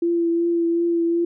sine tone with vibrato, 338.8 Hz, E4, 48 cents sharp, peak -17 dBFS, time 0.02-1.25 s, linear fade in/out 5 ms, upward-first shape triangle, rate 2.7 Hz, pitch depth 21 cents each way, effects none

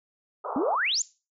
white band-pass noise, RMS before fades -33 dBFS, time 0.44-0.76 s, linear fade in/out 10 ms, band 400 to 1300 Hz, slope 96 dB/octave
sine exponential sweep, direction up, 242.9 to 7380 Hz, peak -23 dBFS, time 0.56-1.02 s, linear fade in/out 2 ms
effects noise-tail reverb RT60 0.3 s tail -19 dB re dry

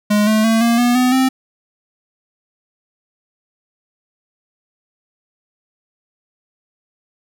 square tone with pitch steps, 208.6 / 216.6 / 224.9 / 233.5 / 242.4 / 251.7 / 261.3 Hz, G#3 / A3 / A3 / A#3 / B3 / B3 / C4, +8 / -27 / +38 / +3 / -32 / +33 / -2 cents, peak -12 dBFS, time 0.1-1.29 s, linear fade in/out 10 ms, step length 170 ms, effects none

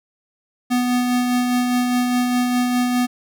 square tone with tremolo, 247.1 Hz, B3, 1 cent sharp, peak -16 dBFS, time 0.7-3.07 s, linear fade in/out 20 ms, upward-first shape sine, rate 4.9 Hz, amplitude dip 30%, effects none

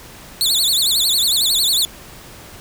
sawtooth tone with vibrato, 3910 Hz, B7, 18 cents flat, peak -11 dBFS, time 0.41-1.85 s, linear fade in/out 0 ms, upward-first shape sine, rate 11 Hz, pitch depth 230 cents each way, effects pink hiss -39 dBFS RMS until 2.6 s

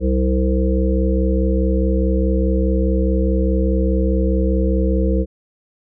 harmonic tone with a mistuned harmonic, 64.8 Hz, C2, 16 cents flat, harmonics 1 / 3 / 5 / 7 / 8, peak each -16 / -21 / -23 / -24 / -25 dBFS, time 0-5.26 s, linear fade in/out 50 ms, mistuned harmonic 3, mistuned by -45 cents, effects none

